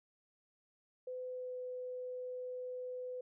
sine tone with pitch glide, 506 to 502.5 Hz, B4 to B4, +42 to +30 cents, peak -40 dBFS, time 1.07-3.21 s, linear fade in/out 5 ms, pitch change -12 cents, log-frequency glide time 1.27-1.57 s, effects none

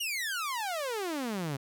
sawtooth exponential sweep, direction down, 2960 to 130.81 Hz, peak -28 dBFS, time 0-1.57 s, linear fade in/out 10 ms, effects none

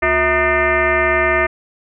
sine tone with frequency modulation, 1226 Hz, D#6, 26 cents flat, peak -12 dBFS, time 0.02-1.47 s, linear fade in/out 10 ms, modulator 289 Hz, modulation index 3.4, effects none

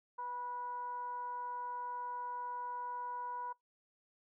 sine tone with frequency modulation, 979 Hz, B5, 15 cents flat, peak -39 dBFS, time 0.18-3.53 s, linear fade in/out 10 ms, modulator 484 Hz, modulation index 0.35, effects noise-tail reverb RT60 0.2 s tail -26 dB re dry

